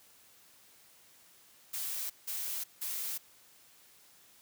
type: noise bursts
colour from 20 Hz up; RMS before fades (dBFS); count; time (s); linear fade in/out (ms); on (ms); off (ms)
blue; -37; 3; 1.73-3.18; 10; 370; 170
effects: white hiss -61 dBFS RMS until 4.41 s + high-pass 60 Hz 12 dB/octave